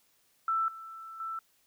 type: tone with level steps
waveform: sine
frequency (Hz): 1328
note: E6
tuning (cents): +12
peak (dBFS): -26 / -42 / -34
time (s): 0.48-1.39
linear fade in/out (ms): 2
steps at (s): 0.68 / 1.2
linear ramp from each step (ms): 2
effects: white hiss -69 dBFS RMS until 1.66 s